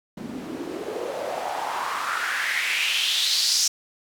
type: noise with band-pass filter sweep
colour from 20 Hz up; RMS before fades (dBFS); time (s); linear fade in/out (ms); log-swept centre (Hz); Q
white; -26; 0.17-3.68; 5; 210 to 5700; 3.7
effects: none